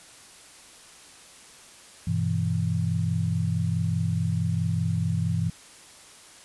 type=chord; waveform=sine; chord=E minor; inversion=first; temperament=just; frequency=98.89 / 123.61 / 164.81 Hz; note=G2 / B2 / E3; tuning=+16 / +2 / 0 cents; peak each=-27 / -29 / -26 dBFS; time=2.07-5.5 s; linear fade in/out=5 ms; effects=white hiss -49 dBFS RMS until 6.44 s + resampled to 24000 Hz